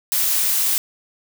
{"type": "noise", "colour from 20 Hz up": "blue", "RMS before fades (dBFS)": -19, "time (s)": [0.12, 0.78], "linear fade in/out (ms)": 0, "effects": []}